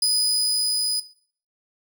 30% pulse tone with level ramp, 4978 Hz, D#8, in tune, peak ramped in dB -14 to -18 dBFS, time 0.02-1 s, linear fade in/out 5 ms, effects noise-tail reverb RT60 0.5 s tail -17 dB re dry

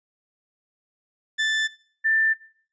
30% pulse / sine tone pair in turn, 1760 / 1778.4 Hz, A6 / A6, 0 / +18 cents, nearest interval unison, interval 18 cents, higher second, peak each -18 dBFS, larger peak neither, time 1.38-1.68 / 2.04-2.34 s, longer neither, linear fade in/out 20 ms, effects noise-tail reverb RT60 0.5 s tail -19 dB re dry + resampled to 16000 Hz

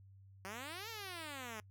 5% pulse exponential two-way sweep, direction up then down, 185 to 466.2 to 208.7 Hz, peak -33 dBFS, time 0.45-1.6 s, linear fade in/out 0 ms, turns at 0.89 s, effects noise-tail reverb RT60 0.1 s tail -25 dB re dry + added 97 Hz sine -57 dBFS peak until 1.7 s

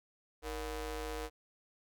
sawtooth ring-modulated tone, 259.8 Hz, C4, 12 cents flat, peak -31 dBFS, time 0.42-1.3 s, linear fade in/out 50 ms, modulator 207 Hz, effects none

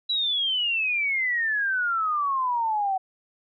sine exponential sweep, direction down, 3951 to 749 Hz, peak -22 dBFS, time 0.09-2.98 s, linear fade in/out 10 ms, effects none

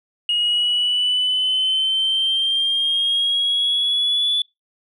sine exponential sweep, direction up, 2875 to 3459 Hz, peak -15 dBFS, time 0.29-4.42 s, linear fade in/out 2 ms, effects noise-tail reverb RT60 0.2 s tail -25 dB re dry + tanh soft clip ceiling -13 dBFS

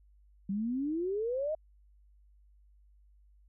sine exponential sweep, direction up, 190 to 643 Hz, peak -30 dBFS, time 0.49-1.55 s, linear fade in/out 5 ms, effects added 50 Hz sine -59 dBFS peak until 3.48 s

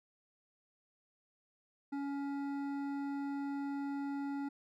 sine tone with hard clipping, 280.5 Hz, C#4, 21 cents sharp, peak -38 dBFS, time 1.92-4.49 s, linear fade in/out 10 ms, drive 11 dB, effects none

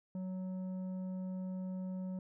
sine tone with tanh clipping, 185.8 Hz, F#3, 7 cents sharp, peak -39 dBFS, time 0.15-2.19 s, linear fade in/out 2 ms, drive 8 dB, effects none

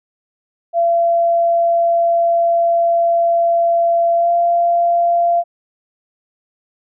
sine tone with pitch glide, 680 to 688.3 Hz, F5 to F5, -46 to -25 cents, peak -11 dBFS, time 0.73-5.44 s, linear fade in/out 50 ms, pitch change +21 cents, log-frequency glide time 4.16-4.3 s, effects none

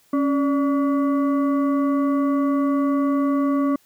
sine tone with frequency modulation, 277.2 Hz, C#4, in tune, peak -17 dBFS, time 0.13-3.76 s, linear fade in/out 5 ms, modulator 861 Hz, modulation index 0.59, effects white hiss -59 dBFS RMS until 3.85 s

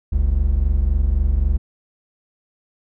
triangle tone pair together, 46.14 / 69.9 Hz, F#1 / C#2, -4 / +15 cents, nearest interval perfect fifth, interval 719 cents, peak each -16 / -15 dBFS, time 0.12-1.58 s, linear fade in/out 10 ms, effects none

